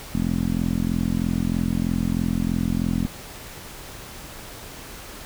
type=tone with low-pass filter; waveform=10% pulse; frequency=43.13 Hz; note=F1; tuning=21 cents flat; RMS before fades=-23 dBFS; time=0.15-3.07 s; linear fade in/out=0 ms; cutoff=240 Hz; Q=3.1; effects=pink hiss -39 dBFS RMS until 5.25 s